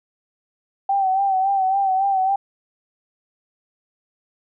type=tone with vibrato; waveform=sine; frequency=773 Hz; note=G5; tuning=24 cents flat; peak=-16 dBFS; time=0.89-2.36 s; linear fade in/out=5 ms; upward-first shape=sine; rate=3.6 Hz; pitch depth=51 cents each way; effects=none